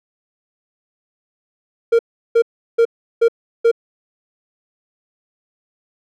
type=tone bursts; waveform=triangle; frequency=463.1 Hz; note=A#4; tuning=11 cents flat; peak=-7 dBFS; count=5; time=1.92-3.715 s; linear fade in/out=10 ms; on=71 ms; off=360 ms; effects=none